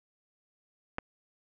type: clicks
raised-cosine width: 0.5 ms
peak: -17 / -28 dBFS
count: 2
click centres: 0.984 / 0.988 s
effects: none